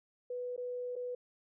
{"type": "tone with dropouts", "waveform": "sine", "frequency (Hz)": 493.9, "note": "B4", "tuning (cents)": 0, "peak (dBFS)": -36, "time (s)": [0.3, 1.15], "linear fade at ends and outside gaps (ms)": 5, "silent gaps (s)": [[0.564, 0.577], [0.956, 0.962]], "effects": []}